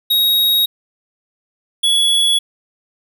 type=tone pair in turn; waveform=square; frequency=3784 / 3379 Hz; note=A#7 / G#7; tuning=+25 / +29 cents; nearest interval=major second; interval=196 cents; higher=first; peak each=-12 dBFS; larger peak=neither; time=0.1-0.66 / 1.83-2.39 s; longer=neither; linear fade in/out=10 ms; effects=none